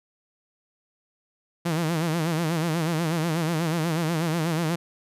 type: tone with vibrato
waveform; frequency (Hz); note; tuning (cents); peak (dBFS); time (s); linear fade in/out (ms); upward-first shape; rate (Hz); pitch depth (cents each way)
sawtooth; 163.5; E3; -14; -19; 1.65-4.76; 10; sine; 8.2; 110
effects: resampled to 32000 Hz